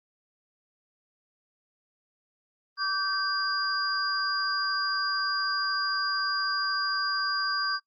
sine tone cluster, 1155 / 1554 / 4829 Hz, D6 / G6 / D8, -29 / -16 / +47 cents, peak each -30 dBFS, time 2.77-7.8 s, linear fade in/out 50 ms, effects noise-tail reverb RT60 0.1 s tail -24 dB re dry + Opus 32 kbps

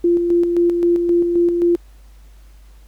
sine tone with tremolo, 345.4 Hz, F4, 19 cents flat, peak -11 dBFS, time 0.04-1.76 s, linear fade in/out 5 ms, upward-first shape square, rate 3.8 Hz, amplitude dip 40%, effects added 50 Hz sine -41 dBFS peak until 2.87 s + pink hiss -56 dBFS RMS until 2.87 s

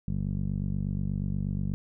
15% pulse tone with low-pass filter, 48.34 Hz, G1, 23 cents flat, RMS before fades -30 dBFS, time 0.08-1.74 s, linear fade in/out 0 ms, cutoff 200 Hz, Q 2.2, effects none

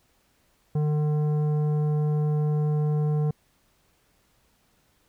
sine tone with tanh clipping, 150.4 Hz, D3, 42 cents sharp, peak -23 dBFS, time 0.75-3.31 s, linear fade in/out 5 ms, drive 11 dB, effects pink hiss -66 dBFS RMS until 5.08 s

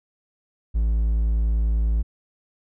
triangle tone, 55.1 Hz, A1, 3 cents sharp, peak -16 dBFS, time 0.74-2.03 s, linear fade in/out 20 ms, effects none

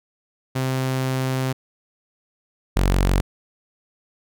sawtooth tone pair in turn, 130.81 / 46.46 Hz, C3 / F#1, 0 / +8 cents, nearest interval octave + tritone, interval 1792 cents, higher first, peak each -17 / -12 dBFS, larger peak second, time 0.55-1.53 / 2.76-3.21 s, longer first, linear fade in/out 10 ms, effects none

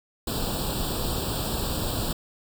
pink noise with comb filter, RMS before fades -28 dBFS, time 0.27-2.13 s, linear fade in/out 5 ms, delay 0.24 ms, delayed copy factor +1, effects none

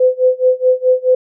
sine tone with tremolo, 509 Hz, C5, 48 cents flat, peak -6 dBFS, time 0-1.15 s, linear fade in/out 5 ms, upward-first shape sine, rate 4.7 Hz, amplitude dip 95%, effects none

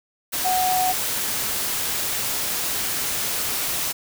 sine tone in noise, 740 Hz, F#5, in tune, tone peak -19 dBFS, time 0.44-0.93 s, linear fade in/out 20 ms, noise white, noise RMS -25 dBFS, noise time 0.32-3.93 s, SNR +3 dB, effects none

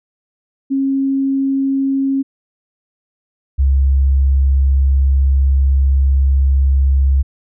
sine tone pair in turn, 271.3 / 67.83 Hz, C#4 / C#2, -37 / -37 cents, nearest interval 2 octaves, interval 2400 cents, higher first, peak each -13 / -9 dBFS, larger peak second, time 0.7-2.23 / 3.58-7.23 s, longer second, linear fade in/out 20 ms, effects none

